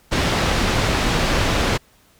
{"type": "low-pass noise", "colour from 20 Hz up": "pink", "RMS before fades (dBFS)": -19, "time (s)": [0.11, 1.78], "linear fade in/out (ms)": 20, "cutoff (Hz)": 4800, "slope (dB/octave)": 12, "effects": ["pink hiss -55 dBFS RMS until 2.19 s"]}